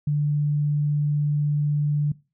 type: tone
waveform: sine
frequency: 147.3 Hz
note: D3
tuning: 6 cents sharp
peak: -19 dBFS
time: 0.07-2.12 s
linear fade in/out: 5 ms
effects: noise-tail reverb RT60 0.3 s tail -21 dB re dry